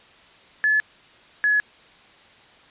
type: tone pair in turn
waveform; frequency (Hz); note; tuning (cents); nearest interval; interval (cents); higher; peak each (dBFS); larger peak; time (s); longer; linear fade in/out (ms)
sine; 1720 / 1694.4; A6 / G#6; -40 / +34; unison; 26; first; -16; neither; 0.64-0.8 / 1.44-1.6; neither; 0
effects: white hiss -51 dBFS RMS until 2.7 s + resampled to 8000 Hz